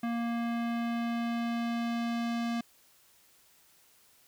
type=tone with low-pass filter sweep; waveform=square; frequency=234 Hz; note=A#3; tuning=7 cents sharp; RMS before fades=-32 dBFS; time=0.03-2.61 s; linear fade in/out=5 ms; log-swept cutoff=2200 to 5000 Hz; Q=0.91; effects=white hiss -63 dBFS RMS until 4.27 s